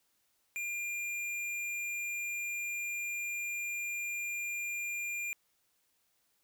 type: tone with tanh clipping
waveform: sine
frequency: 2400 Hz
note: D7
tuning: 37 cents sharp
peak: -36 dBFS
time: 0.56-5.33 s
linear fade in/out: 0 ms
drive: 16 dB
effects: white hiss -75 dBFS RMS until 6.43 s